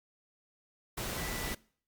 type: tone in noise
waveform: sine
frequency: 1975.5 Hz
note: B6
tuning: in tune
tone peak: -44 dBFS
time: 1.17-1.54 s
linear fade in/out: 10 ms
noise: pink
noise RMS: -37 dBFS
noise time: 0.97-1.55 s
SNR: -10 dB
effects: noise-tail reverb RT60 0.5 s tail -23 dB re dry + Opus 48 kbps